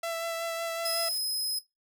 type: tone with vibrato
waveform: sawtooth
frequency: 666 Hz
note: E5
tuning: 18 cents sharp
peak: -27 dBFS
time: 0.03-1.09 s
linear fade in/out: 5 ms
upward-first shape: sine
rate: 5.4 Hz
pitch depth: 14 cents each way
type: noise with exponential growth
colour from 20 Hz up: blue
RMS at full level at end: -46 dBFS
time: 0.16-1.18 s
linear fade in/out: 0 ms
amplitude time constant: 220 ms
type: tone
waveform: sawtooth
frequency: 5090 Hz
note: D#8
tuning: 39 cents sharp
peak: -26 dBFS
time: 0.85-1.59 s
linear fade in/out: 5 ms
effects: noise-tail reverb RT60 0.2 s tail -18 dB re dry